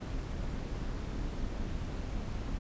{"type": "noise with amplitude modulation", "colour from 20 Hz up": "brown", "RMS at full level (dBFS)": -34, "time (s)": [0, 2.59], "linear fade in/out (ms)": 20, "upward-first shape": "sine", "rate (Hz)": 234, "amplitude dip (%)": 50, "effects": ["resampled to 16000 Hz"]}